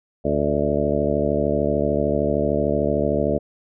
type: harmonic tone with a mistuned harmonic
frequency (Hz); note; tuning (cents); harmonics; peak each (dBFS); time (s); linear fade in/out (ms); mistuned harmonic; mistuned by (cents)
73.3; D2; -3; 1 / 2 / 3 / 4 / 5 / 6 / 7 / 8 / 9; -29 / -28 / -26 / -27 / -28 / -25 / -30 / -24 / -28; 0.24-3.39; 20; 9; -15
effects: none